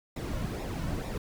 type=noise with flanger; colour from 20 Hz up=brown; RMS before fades=-34 dBFS; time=0.16-1.18 s; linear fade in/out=5 ms; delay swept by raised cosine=0.64 to 2.54 ms; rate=2.2 Hz; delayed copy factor=-0.6; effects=none